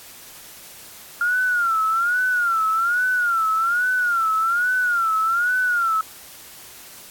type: tone with vibrato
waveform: sine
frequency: 1397 Hz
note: F6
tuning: in tune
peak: -17 dBFS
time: 1.21-6.01 s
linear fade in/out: 2 ms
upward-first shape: sine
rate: 1.2 Hz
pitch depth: 130 cents each way
effects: white hiss -42 dBFS RMS until 7.1 s + AAC 64 kbps